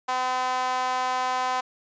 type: tone with high-pass filter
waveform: sawtooth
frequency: 254.9 Hz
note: C4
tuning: 45 cents flat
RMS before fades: -26 dBFS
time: 0.08-1.61 s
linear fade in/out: 10 ms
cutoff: 880 Hz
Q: 5.1
effects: resampled to 16000 Hz